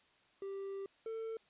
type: tone pair in turn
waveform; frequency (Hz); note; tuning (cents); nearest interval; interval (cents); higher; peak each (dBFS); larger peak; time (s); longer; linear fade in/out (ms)
triangle; 392 / 448; G4 / A4; 0 / +31; major second; 231; second; -38 / -37; second; 0.42-0.86 / 1.06-1.37; first; 2
effects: white hiss -69 dBFS RMS until 1.49 s + resampled to 8000 Hz